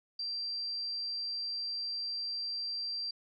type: tone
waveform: sine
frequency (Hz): 4712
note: D8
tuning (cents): +5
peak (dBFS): -34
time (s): 0.19-3.11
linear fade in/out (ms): 5
effects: none